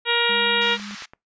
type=harmonic tone; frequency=472.4 Hz; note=A#4; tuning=23 cents sharp; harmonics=1 / 2 / 3 / 4 / 5 / 6 / 7 / 8; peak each=-26 / -26 / -26 / -26 / -26 / -26 / -26 / -26 dBFS; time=0.05-0.78 s; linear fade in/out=50 ms
type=tone; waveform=sine; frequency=204.7 Hz; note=G#3; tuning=25 cents flat; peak=-34 dBFS; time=0.29-0.95 s; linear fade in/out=5 ms
type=click train; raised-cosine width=0.5 ms; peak=-27 dBFS; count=7; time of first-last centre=0.46-1.135 s; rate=8.89 Hz
type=band-pass noise; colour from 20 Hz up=pink; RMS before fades=-38 dBFS; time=0.61-1.06 s; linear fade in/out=10 ms; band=1200 to 6300 Hz; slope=24 dB/octave
effects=noise-tail reverb RT60 0.2 s tail -24 dB re dry + resampled to 16000 Hz